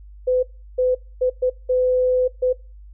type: tone bursts at uneven times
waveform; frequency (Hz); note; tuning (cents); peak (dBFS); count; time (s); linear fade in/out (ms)
sine; 506; B4; +42; -15; 6; 0.27-0.43 / 0.78-0.95 / 1.21-1.3 / 1.42-1.5 / 1.69-2.28 / 2.42-2.53; 10
effects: noise-tail reverb RT60 0.3 s tail -22 dB re dry + added 50 Hz sine -39 dBFS peak until 2.93 s